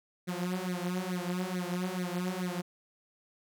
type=tone with flanger; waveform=sawtooth; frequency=180.8 Hz; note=F#3; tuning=40 cents flat; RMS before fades=-34 dBFS; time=0.27-2.62 s; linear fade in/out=20 ms; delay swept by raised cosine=0.48 to 6.38 ms; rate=2.3 Hz; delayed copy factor=+1; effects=none